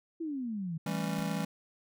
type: exponential sweep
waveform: sine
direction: down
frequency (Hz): 339.8 to 155.56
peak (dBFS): -33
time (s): 0.2-0.78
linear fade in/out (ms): 10
type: chord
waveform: square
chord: A dominant seventh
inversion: second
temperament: just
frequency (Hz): 165 / 198 / 220 / 275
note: E3 / G3 / A3 / C#4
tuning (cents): +2 / +18 / 0 / -14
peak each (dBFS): -36 / -36 / -41 / -41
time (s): 0.86-1.45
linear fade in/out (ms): 5
type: noise with exponential decay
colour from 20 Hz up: pink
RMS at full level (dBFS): -46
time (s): 1.18-1.33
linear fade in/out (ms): 1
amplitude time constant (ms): 32
effects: none